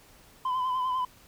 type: tone with vibrato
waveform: sine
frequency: 1018 Hz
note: C6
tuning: 48 cents flat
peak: -23 dBFS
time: 0.45-1.05 s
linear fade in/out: 5 ms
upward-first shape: sine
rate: 10 Hz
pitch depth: 41 cents each way
effects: tanh soft clip ceiling -25 dBFS + pink hiss -56 dBFS RMS until 1.27 s